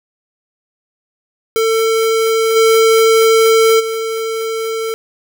square tone with level steps, 447.9 Hz, A4, 31 cents sharp, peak -12 / -8 / -18 dBFS, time 1.56-4.94 s, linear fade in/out 0 ms, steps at 2.55 / 3.79 s, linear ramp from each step 20 ms, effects none

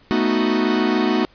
45% pulse chord, B dominant seventh, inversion third, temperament equal, 220 / 246.9 / 311.1 / 370 Hz, A3 / B3 / D#4 / F#4, 0 / 0 / 0 / 0 cents, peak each -22 dBFS, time 0.11-1.25 s, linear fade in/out 0 ms, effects pink hiss -53 dBFS RMS until 1.34 s + resampled to 11025 Hz

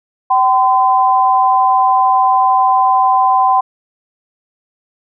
sine tone pair together, 767.8 / 1021 Hz, G5 / C6, -36 / -43 cents, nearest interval perfect fourth, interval 493 cents, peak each -11 dBFS, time 0.3-3.61 s, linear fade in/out 10 ms, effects none

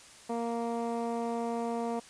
15% pulse tone with low-pass filter, 233.1 Hz, A#3, in tune, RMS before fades -33 dBFS, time 0.29-2 s, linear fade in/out 10 ms, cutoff 980 Hz, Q 0.95, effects white hiss -53 dBFS RMS until 2.09 s + resampled to 22050 Hz

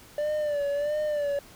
triangle tone with vibrato, 587.3 Hz, D5, in tune, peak -23 dBFS, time 0.18-1.39 s, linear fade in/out 2 ms, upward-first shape sine, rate 1.5 Hz, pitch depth 61 cents each way, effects pink hiss -51 dBFS RMS until 1.55 s

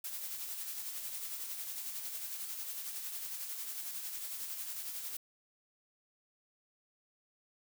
blue noise with tremolo, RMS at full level -40 dBFS, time 0.04-5.17 s, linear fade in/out 5 ms, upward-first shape sine, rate 11 Hz, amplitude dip 40%, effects none

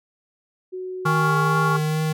sine tone with pitch glide, 370 to 401.2 Hz, F#4 to G4, 0 to +40 cents, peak -28 dBFS, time 0.72-1.8 s, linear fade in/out 20 ms, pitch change +140 cents, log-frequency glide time 1.19-1.36 s
sine chord, Db major, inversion second, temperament equal, 830.6 / 1108.7 / 1396.9 Hz, Ab5 / Db6 / F6, 0 / 0 / 0 cents, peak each -28 / -22 / -24 dBFS, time 1.05-1.77 s, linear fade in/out 10 ms
square tone with vibrato, 155.3 Hz, D#3, 3 cents flat, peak -21 dBFS, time 1.05-2.13 s, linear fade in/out 10 ms, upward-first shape triangle, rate 2.3 Hz, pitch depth 21 cents each way
effects none

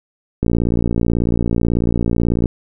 click train, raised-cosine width 3 ms, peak -4 dBFS, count 119, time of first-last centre 0.43-2.457 s, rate 58.2 Hz, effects none

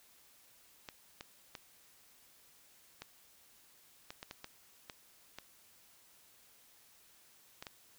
clicks, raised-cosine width 0.2 ms, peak -27 dBFS, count 12, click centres 0.888 / 1.209 / 1.552 / 3.02 / 4.105 / 4.229 / 4.311 / 4.444 / 4.898 / 5.386 / 7.625 / 7.668 s, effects white hiss -64 dBFS RMS until 7.98 s

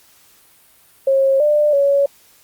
sine tone with pitch steps, 540 / 596 / 561 Hz, C#5 / D5 / C#5, -45 / +25 / +21 cents, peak -11 dBFS, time 1.07-2.06 s, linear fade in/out 5 ms, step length 330 ms, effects white hiss -51 dBFS RMS until 2.43 s + Opus 48 kbps

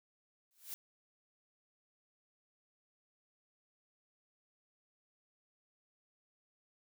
blue noise with exponential growth, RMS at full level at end -40 dBFS, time 0.51-0.74 s, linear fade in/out 0 ms, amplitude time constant 48 ms, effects none

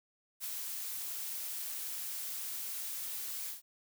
blue noise with ADSR envelope, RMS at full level -38 dBFS, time 0.4-3.62 s, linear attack 42 ms, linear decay 27 ms, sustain -2 dB, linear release 130 ms, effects none

